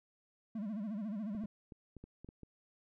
triangle tone with vibrato, 210.6 Hz, G#3, 24 cents sharp, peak -35 dBFS, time 0.55-1.46 s, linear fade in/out 5 ms, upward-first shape sine, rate 14 Hz, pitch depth 140 cents each way
clicks, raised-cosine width 3 ms, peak -37 dBFS, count 8, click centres 1.349 / 1.438 / 1.722 / 1.967 / 2.04 / 2.246 / 2.289 / 2.433 s
effects none

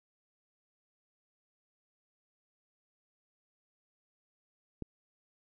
click, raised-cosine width 3 ms, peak -25 dBFS, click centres 4.823 s, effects none

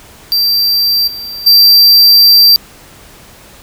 square tone with level steps, 4699 Hz, D8, in tune, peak -9 / -22 / -3 dBFS, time 0.32-2.56 s, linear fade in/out 0 ms, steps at 1.07 / 1.46 s, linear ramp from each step 10 ms, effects pink hiss -38 dBFS RMS until 3.62 s

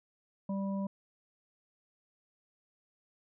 harmonic tone, 196 Hz, G3, in tune, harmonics 1 / 3 / 5, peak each -32 / -42 / -46 dBFS, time 0.49-0.87 s, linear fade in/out 5 ms, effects none

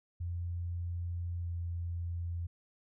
sine tone with pitch glide, 86.7 to 85.8 Hz, F2 to F2, -12 to -30 cents, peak -34 dBFS, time 0.2-2.47 s, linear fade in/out 10 ms, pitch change -18 cents, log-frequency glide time 1.41-1.47 s, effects none

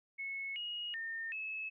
sine tone with pitch steps, 2194 / 2882 / 1818 / 2594 Hz, C#7 / F#7 / A#6 / E7, -18 / -46 / -44 / -28 cents, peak -38 dBFS, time 0.18-1.7 s, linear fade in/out 20 ms, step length 380 ms, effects none

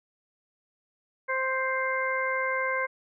harmonic tone, 524 Hz, C5, 2 cents sharp, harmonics 1 / 2 / 3 / 4, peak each -31 / -31 / -31 / -31 dBFS, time 1.28-2.87 s, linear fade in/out 20 ms, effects none

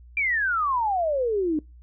sine exponential sweep, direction down, 2397 to 293.7 Hz, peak -21 dBFS, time 0.17-1.59 s, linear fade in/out 2 ms, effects noise-tail reverb RT60 0.2 s tail -23 dB re dry + added 60 Hz sine -45 dBFS peak until 1.82 s

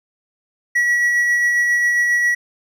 triangle tone with tremolo, 1930 Hz, B6, 40 cents flat, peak -11 dBFS, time 0.75-2.35 s, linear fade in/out 10 ms, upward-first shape sine, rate 7.4 Hz, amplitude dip 25%, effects none

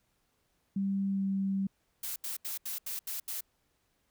sine tone with pitch glide, 196 to 194.42 Hz, G3 to G3, 0 to -14 cents, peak -28 dBFS, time 0.76-1.67 s, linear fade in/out 5 ms, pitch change -14 cents, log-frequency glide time 1.09-1.23 s
blue noise bursts, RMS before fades -37 dBFS, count 7, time 2.03-3.408 s, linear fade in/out 5 ms, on 130 ms, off 78 ms
effects pink hiss -75 dBFS RMS until 4.1 s

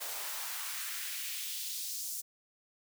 white noise with high-pass filter sweep, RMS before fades -39 dBFS, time 0-2.22 s, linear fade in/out 20 ms, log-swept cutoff 560 to 6700 Hz, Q 1.4, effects none

